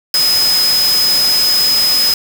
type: tone in noise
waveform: sine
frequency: 5060 Hz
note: D#8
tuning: 28 cents sharp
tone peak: -10 dBFS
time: 0.14-2.14 s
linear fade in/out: 2 ms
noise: white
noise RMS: -19 dBFS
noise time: 0.14-2.14 s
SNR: +6 dB
effects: none